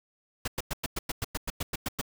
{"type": "noise bursts", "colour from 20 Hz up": "pink", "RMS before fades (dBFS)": -31, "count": 13, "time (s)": [0.45, 2.014], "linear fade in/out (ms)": 5, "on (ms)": 28, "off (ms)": 100, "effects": []}